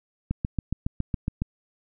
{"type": "click train", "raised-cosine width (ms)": 5, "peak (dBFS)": -13, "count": 9, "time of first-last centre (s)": [0.31, 1.42], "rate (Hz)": 7.21, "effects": []}